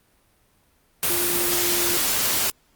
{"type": "tone in noise", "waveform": "sine", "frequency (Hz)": 349.2, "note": "F4", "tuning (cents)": 0, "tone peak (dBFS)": -28, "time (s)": [1.1, 1.97], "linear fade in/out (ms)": 0, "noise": "white", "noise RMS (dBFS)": -22, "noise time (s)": [1.03, 2.5], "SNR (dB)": -9, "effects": ["pink hiss -62 dBFS RMS until 2.75 s", "Opus 32 kbps"]}